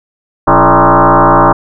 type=tone with frequency modulation; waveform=sine; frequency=123.47 Hz; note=B2; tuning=in tune; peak=-3 dBFS; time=0.47-1.53 s; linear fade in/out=10 ms; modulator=153 Hz; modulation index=7.8; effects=none